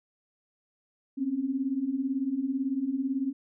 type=beating tone pair; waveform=sine; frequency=254.7 / 272.7 Hz; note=C4 / C#4; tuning=-46 / -28 cents; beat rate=18 Hz; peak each=-32 / -28 dBFS; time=1.17-3.33 s; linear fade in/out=20 ms; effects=none